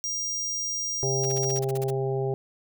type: tone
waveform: square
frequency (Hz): 5700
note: F8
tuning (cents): +34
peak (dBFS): -28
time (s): 0.04-1.59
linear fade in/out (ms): 0
type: harmonic tone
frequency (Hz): 133.4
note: C3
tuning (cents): +34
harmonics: 1 / 3 / 4 / 5 / 6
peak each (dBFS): -28 / -27 / -38 / -38 / -37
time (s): 1.03-2.34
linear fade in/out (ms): 0
type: noise bursts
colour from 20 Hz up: white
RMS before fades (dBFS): -39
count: 11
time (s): 1.23-1.906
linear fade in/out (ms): 5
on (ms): 26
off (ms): 39
effects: none